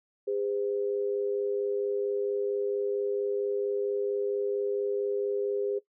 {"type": "tone pair together", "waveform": "sine", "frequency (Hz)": [405.6, 510], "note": ["G#4", "C5"], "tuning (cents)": [-41, -44], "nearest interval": "major third", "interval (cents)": 397, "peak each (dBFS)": [-28, -34], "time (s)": [0.27, 5.79], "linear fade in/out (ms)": 10, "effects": ["noise-tail reverb RT60 0.1 s tail -17 dB re dry"]}